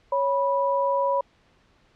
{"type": "tone pair together", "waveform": "sine", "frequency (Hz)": [554.4, 981], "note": ["C#5", "B5"], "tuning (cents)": [0, -12], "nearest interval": "minor seventh", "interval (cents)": 988, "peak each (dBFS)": -23, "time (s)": [0.12, 1.21], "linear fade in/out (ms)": 5, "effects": ["pink hiss -61 dBFS RMS until 1.95 s", "low-pass 4000 Hz 12 dB/octave"]}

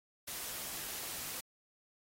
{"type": "noise", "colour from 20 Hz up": "white", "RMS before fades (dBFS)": -42, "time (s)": [0.27, 1.41], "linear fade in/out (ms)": 10, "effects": ["AAC 48 kbps"]}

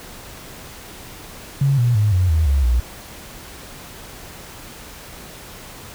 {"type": "tone with pitch steps", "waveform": "sine", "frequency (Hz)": [138.59, 120.65, 105.03, 91.44, 79.6, 69.3, 60.32], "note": ["C#3", "B2", "G#2", "F#2", "D#2", "C#2", "B1"], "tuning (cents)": [0, -40, 20, -20, 40, 0, -40], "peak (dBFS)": -13, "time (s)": [1.61, 2.8], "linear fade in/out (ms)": 5, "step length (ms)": 170, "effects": ["pink hiss -38 dBFS RMS until 5.94 s"]}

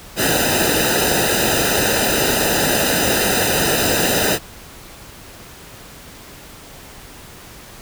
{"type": "noise with comb filter", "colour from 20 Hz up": "pink", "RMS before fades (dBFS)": -17, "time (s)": [0.16, 4.39], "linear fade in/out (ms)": 50, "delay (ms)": 0.9, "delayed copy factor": -0.95, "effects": ["pink hiss -39 dBFS RMS until 7.81 s"]}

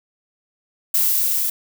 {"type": "noise with level ramp", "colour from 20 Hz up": "violet", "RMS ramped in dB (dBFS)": [-17, -21], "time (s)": [0.94, 1.5], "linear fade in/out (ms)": 5, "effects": []}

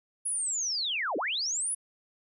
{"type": "linear two-way sweep", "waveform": "sine", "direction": "down then up", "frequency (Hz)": [10548, 254.9, 10548], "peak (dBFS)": -28, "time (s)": [0.25, 1.75], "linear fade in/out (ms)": 10, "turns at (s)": 1.17, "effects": []}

